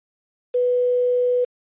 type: tone with quantisation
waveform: sine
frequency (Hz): 493.9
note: B4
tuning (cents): 0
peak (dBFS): -16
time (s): 0.54-1.45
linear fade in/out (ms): 10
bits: 7
effects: resampled to 8000 Hz